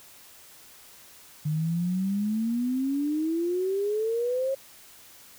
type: exponential sweep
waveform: sine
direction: up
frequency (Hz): 149.5 to 546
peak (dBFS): -24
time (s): 1.45-4.55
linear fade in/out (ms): 10
effects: white hiss -51 dBFS RMS until 5.38 s